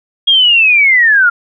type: linear sweep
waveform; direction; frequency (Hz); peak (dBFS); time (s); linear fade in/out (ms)
sine; down; 3291 to 1377; -5; 0.27-1.3; 10
effects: none